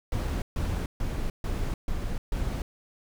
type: noise bursts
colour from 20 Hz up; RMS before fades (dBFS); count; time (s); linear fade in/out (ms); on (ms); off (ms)
brown; -29; 6; 0.12-2.62; 2; 300; 140
effects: none